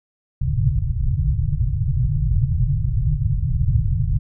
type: low-pass noise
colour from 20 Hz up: white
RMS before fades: -19 dBFS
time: 0.41-4.19 s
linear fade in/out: 10 ms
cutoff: 150 Hz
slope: 96 dB/octave
effects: none